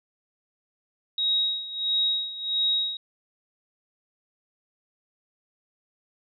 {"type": "tone with tremolo", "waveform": "sine", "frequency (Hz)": 3794, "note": "A#7", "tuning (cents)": 30, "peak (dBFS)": -20, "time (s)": [1.18, 2.97], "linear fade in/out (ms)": 2, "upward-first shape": "sine", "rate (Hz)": 1.5, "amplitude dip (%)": 80, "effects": []}